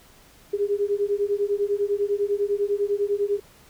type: beating tone pair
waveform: sine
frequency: 401.5 / 411.5 Hz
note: G4 / G#4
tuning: +41 / -16 cents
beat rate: 10 Hz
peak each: -24 dBFS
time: 0.53-3.4 s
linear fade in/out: 10 ms
effects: pink hiss -53 dBFS RMS until 3.69 s